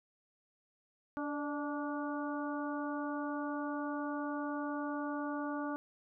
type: harmonic tone with a mistuned harmonic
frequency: 290 Hz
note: D4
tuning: 22 cents flat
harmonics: 1 / 2 / 3 / 4 / 5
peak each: -37 / -43 / -44 / -44 / -46 dBFS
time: 1.17-5.76 s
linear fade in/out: 0 ms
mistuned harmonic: 2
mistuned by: +42 cents
effects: none